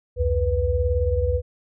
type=tone cluster; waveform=sine; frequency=66.7 / 85.2 / 492.6 Hz; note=C2 / F2 / B4; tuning=+34 / -42 / -5 cents; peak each=-23 dBFS; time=0.16-1.42 s; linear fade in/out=50 ms; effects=none